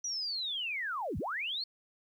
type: linear two-way sweep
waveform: sine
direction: down then up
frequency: 5920 to 53.4 to 4442 Hz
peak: -33 dBFS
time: 0.04-1.64 s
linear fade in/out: 5 ms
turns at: 1.18 s
effects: 11-bit